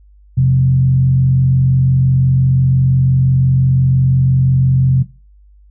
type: tone with frequency modulation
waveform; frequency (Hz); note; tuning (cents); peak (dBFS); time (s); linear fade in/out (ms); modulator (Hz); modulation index
sine; 130.81; C3; 0; -8; 0.37-5.03; 10; 45.8; 0.47
effects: noise-tail reverb RT60 0.3 s tail -17 dB re dry + added 50 Hz sine -42 dBFS peak until 5.7 s